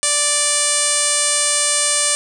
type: tone with low-pass filter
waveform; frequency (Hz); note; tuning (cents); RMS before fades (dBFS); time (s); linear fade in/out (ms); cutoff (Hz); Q
5% pulse; 586; D5; -4; -17; 0.03-2.15; 0; 8900; 8.7
effects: none